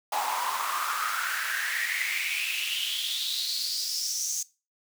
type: noise with high-pass filter sweep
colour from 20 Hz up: pink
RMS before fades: -30 dBFS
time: 0.12-4.43 s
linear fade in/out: 5 ms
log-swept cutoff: 830 to 6500 Hz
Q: 6.9
effects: noise-tail reverb RT60 0.3 s tail -20 dB re dry